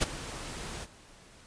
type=noise with ADSR envelope; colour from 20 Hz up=pink; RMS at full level=-24 dBFS; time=0-0.87 s; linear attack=25 ms; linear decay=20 ms; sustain=-16 dB; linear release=43 ms; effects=pink hiss -55 dBFS RMS until 1.46 s + resampled to 22050 Hz